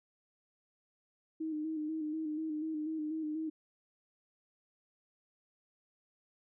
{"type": "tone with vibrato", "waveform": "sine", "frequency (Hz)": 311.1, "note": "D#4", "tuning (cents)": 0, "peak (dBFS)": -34, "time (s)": [1.4, 3.5], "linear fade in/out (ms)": 10, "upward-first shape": "square", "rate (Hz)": 4.1, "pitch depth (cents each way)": 37, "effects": []}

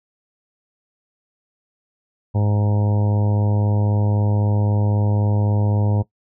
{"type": "harmonic tone", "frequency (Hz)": 103.83, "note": "G#2", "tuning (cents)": 0, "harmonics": [1, 2, 3, 4, 5, 6, 7, 8, 9], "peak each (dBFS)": [-16, -26, -32, -33, -32, -36, -37, -37, -36], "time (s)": [2.34, 6.03], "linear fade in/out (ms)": 20, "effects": ["noise-tail reverb RT60 0.1 s tail -17 dB re dry"]}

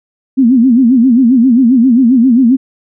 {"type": "tone with vibrato", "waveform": "sine", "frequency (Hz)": 246.9, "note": "B3", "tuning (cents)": 0, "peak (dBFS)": -4, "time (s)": [0.37, 2.57], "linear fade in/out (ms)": 20, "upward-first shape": "sine", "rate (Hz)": 7.5, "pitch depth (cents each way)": 160, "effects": []}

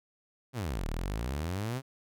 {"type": "exponential two-way sweep", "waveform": "sawtooth", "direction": "down then up", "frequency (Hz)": [138.59, 35.72, 138.59], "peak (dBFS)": -28, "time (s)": [0.53, 1.82], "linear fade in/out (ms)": 50, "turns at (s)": 0.87, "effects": []}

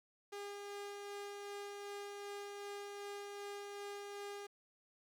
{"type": "tone with tremolo", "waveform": "sawtooth", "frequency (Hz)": 405.2, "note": "G#4", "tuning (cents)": -43, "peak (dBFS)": -40, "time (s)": [0.32, 4.47], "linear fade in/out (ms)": 10, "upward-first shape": "sine", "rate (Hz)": 2.6, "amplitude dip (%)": 25, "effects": ["low-pass 10000 Hz 12 dB/octave", "11-bit"]}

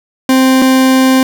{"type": "tone pair in turn", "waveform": "40% pulse", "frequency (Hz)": [261.6, 261.6], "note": ["C4", "C4"], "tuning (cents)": [0, 0], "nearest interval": "unison", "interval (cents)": 0, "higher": "neither", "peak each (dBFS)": -5, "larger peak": "neither", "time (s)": [[0.29, 0.62], [0.62, 1.23]], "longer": "second", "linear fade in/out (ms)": 2, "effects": []}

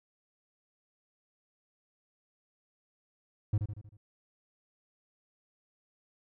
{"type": "tone with echo", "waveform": "triangle", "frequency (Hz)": 104.5, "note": "G#2", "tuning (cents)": 11, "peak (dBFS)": -22, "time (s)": [3.53, 3.58], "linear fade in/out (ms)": 5, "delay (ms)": 78, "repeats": 5, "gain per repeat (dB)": -6, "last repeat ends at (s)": 3.97, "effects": []}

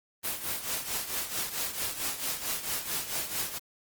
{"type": "noise with tremolo", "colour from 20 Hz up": "white", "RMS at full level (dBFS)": -30, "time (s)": [0.23, 3.59], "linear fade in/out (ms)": 20, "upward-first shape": "triangle", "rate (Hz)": 4.5, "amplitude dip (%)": 75, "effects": ["Opus 24 kbps"]}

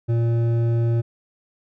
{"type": "tone with hard clipping", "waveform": "sine", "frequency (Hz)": 116.54, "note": "A#2", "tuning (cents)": 0, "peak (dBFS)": -19, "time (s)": [0.08, 1.02], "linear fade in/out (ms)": 20, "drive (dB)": 9, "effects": []}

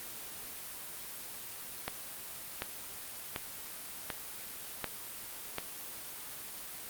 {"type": "click train", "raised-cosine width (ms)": 0.3, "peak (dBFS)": -17, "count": 6, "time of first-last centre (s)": [1.88, 5.584], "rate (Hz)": 1.35, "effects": ["white hiss -44 dBFS RMS until 6.89 s", "Opus 32 kbps"]}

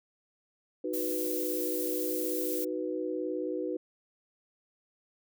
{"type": "chord", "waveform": "sine", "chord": "B major", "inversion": "first", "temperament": "equal", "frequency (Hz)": [311.1, 370, 493.9], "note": ["D#4", "F#4", "B4"], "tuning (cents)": [0, 0, 0], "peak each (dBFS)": -35, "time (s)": [0.84, 3.77], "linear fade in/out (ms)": 5}
{"type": "noise", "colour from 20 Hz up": "violet", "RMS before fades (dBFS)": -36, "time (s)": [0.93, 2.65], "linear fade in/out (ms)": 10}
{"effects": []}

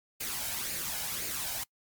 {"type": "noise with flanger", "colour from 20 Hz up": "white", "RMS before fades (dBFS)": -35, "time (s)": [0.2, 1.64], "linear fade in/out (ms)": 10, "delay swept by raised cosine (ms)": [0.43, 1.33], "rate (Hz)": 1.9, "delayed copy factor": 0.55, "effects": ["noise-tail reverb RT60 0.1 s tail -26 dB re dry", "MP3 96 kbps"]}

